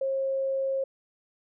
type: tone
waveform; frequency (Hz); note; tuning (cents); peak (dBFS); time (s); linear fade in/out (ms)
sine; 538; C5; +48; -25; 0.01-0.84; 5
effects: none